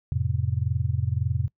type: chord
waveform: sine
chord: F major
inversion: none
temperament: just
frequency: 87.31 / 109.13 / 130.96 Hz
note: F2 / A2 / C3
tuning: 0 / -14 / +2 cents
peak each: -27 dBFS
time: 0.12-1.48 s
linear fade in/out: 0 ms
effects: noise-tail reverb RT60 0.1 s tail -23 dB re dry